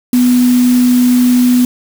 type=tone in noise; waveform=sine; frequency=247.5 Hz; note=B3; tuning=4 cents sharp; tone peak=-6 dBFS; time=0.13-1.65 s; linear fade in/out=2 ms; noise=white; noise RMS=-24 dBFS; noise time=0.13-1.65 s; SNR=+15 dB; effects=none